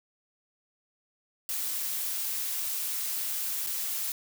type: noise with dropouts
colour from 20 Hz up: blue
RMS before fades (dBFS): -32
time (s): 1.49-4.12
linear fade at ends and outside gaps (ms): 1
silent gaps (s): 3.665-3.67
effects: none